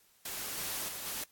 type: noise with level steps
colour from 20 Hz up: white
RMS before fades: -39 / -37 / -41 / -38 dBFS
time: 0.25-1.24 s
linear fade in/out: 5 ms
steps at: 0.57 / 0.88 / 1.06 s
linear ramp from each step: 10 ms
effects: white hiss -66 dBFS RMS until 1.31 s + AAC 64 kbps